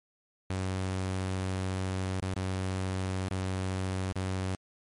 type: tone with dropouts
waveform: sawtooth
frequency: 94 Hz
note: F#2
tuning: 28 cents sharp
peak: -26 dBFS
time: 0.5-4.55 s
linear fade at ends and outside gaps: 0 ms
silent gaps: 2.202-2.224 / 2.34-2.365 / 3.284-3.31 / 4.122-4.157 s
effects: MP3 48 kbps